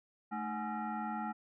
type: tone with frequency modulation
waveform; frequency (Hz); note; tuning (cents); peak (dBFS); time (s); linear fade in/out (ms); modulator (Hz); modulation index
sine; 309.4; D#4; -10; -35; 0.31-1.33; 20; 527; 2
effects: none